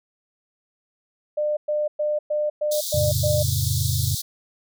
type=tone bursts; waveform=sine; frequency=600 Hz; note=D5; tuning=37 cents sharp; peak=-20 dBFS; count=7; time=1.37-3.43 s; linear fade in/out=10 ms; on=200 ms; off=110 ms
type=high-pass noise; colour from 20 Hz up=pink; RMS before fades=-29 dBFS; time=2.71-4.22 s; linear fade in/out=10 ms; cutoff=3500 Hz; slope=96 dB/octave
type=chord; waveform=sine; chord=F augmented; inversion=none; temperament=just; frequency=87.31 / 109.13 / 136.42 Hz; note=F2 / A2 / C#3; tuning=0 / -14 / -27 cents; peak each=-25 dBFS; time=2.94-4.15 s; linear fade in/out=5 ms
effects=none